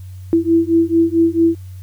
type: beating tone pair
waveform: sine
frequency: 329.6 / 334.1 Hz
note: E4 / E4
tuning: 0 / +23 cents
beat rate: 4.5 Hz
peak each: -14 dBFS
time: 0.33-1.55 s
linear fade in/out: 0 ms
effects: added 93 Hz sine -30 dBFS peak until 1.82 s + white hiss -53 dBFS RMS until 1.82 s